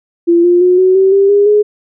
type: tone with pitch steps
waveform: sine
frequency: 341.6 / 351.6 / 361.9 / 372.5 / 383.4 / 394.7 / 406.2 / 418.1 Hz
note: F4 / F4 / F#4 / F#4 / G4 / G4 / G#4 / G#4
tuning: -38 / +12 / -38 / +12 / -38 / +12 / -38 / +12 cents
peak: -5 dBFS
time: 0.27-1.63 s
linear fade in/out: 20 ms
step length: 170 ms
effects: none